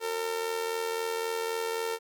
sawtooth tone with amplitude modulation, 454 Hz, A#4, 46 cents flat, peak -23 dBFS, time 0-1.99 s, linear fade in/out 50 ms, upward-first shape sine, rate 83.8 Hz, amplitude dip 60%, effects none

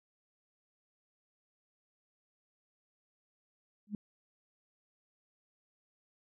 sine tone with exponential growth, 207.6 Hz, G#3, in tune, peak -30 dBFS, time 3.87-3.95 s, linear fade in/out 2 ms, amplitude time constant 17 ms, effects none

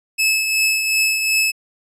sawtooth tone with tremolo, 2600 Hz, E7, 24 cents flat, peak -10 dBFS, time 0.18-1.52 s, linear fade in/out 20 ms, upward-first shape triangle, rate 2.7 Hz, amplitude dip 50%, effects resampled to 32000 Hz

